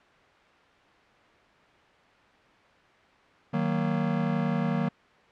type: chord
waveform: square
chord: D# minor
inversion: none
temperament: just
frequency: 155.56 / 186.68 / 233.3 Hz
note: D#3 / F#3 / A#3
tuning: 0 / +16 / +2 cents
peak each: -30 dBFS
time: 3.53-4.89 s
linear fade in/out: 10 ms
effects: white hiss -57 dBFS RMS until 5.31 s + low-pass 2000 Hz 12 dB/octave